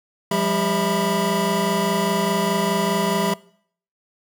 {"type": "tone cluster", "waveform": "square", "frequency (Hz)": [176.6, 201.5, 399.3, 656, 983], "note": ["F3", "G3", "G4", "E5", "B5"], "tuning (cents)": [20, 48, 32, -9, -8], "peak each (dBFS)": -26, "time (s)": [0.31, 3.34], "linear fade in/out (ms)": 5, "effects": ["noise-tail reverb RT60 0.6 s tail -22 dB re dry"]}